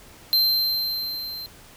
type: tone with level ramp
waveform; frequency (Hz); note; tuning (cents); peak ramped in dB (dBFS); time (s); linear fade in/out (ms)
square; 4127; C8; -25; -16 to -33; 0.33-1.46; 0
effects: pink hiss -48 dBFS RMS until 1.76 s